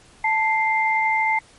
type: tone pair together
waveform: sine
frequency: 880 / 2093 Hz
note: A5 / C7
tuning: 0 / 0 cents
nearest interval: octave + minor third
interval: 1500 cents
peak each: -20 dBFS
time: 0.24-1.39 s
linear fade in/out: 5 ms
effects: pink hiss -51 dBFS RMS until 1.58 s + MP3 48 kbps